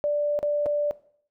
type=tone with dropouts; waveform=sine; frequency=587.3 Hz; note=D5; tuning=in tune; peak=-21 dBFS; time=0.04-0.91 s; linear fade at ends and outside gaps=0 ms; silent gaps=0.39-0.429 / 0.659-0.664 s; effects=noise-tail reverb RT60 0.6 s tail -18 dB re dry